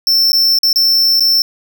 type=tone with dropouts; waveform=square; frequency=5370 Hz; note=E8; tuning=31 cents sharp; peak=-9 dBFS; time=0.07-1.42 s; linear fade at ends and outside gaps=1 ms; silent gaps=0.32-0.33 / 0.587-0.632 / 0.729-0.759 / 1.197-1.206 s; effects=none